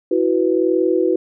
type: chord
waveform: sine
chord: E suspended second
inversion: none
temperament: just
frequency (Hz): 329.6 / 370.8 / 494.4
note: E4 / F#4 / B4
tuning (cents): 0 / +4 / +2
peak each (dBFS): -18 / -17 / -20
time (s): 0.11-1.16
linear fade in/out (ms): 5
effects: none